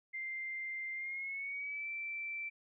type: tone with pitch glide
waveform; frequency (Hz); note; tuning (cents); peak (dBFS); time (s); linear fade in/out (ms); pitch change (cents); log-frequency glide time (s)
sine; 2093 to 2336; C7 to D7; 0 to -10; -38; 0.13-2.5; 20; +190; 0.94-1.89
effects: none